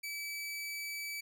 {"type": "tone", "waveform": "sawtooth", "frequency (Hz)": 2300, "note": "D7", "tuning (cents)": -37, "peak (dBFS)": -35, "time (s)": [0.03, 1.21], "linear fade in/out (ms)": 10, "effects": []}